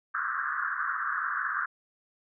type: band-pass noise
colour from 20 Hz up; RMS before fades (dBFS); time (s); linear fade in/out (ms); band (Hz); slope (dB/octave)
white; -31; 0.14-1.66; 10; 1100 to 1700; 96
effects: none